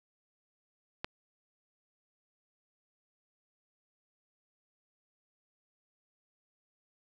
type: click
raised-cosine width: 0.3 ms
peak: -18 dBFS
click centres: 1.045 s
effects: none